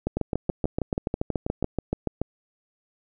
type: two click trains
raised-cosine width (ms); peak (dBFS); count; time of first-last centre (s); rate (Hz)
2; -12 / -11; 10 / 16; 0.17-1.626 / 0.07-2.216; 6.18 / 6.99
effects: none